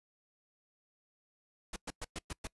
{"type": "noise bursts", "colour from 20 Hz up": "pink", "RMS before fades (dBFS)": -40, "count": 6, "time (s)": [1.73, 2.472], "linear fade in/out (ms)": 5, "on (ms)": 32, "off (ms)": 110, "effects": ["noise-tail reverb RT60 0.1 s tail -25 dB re dry", "resampled to 24000 Hz"]}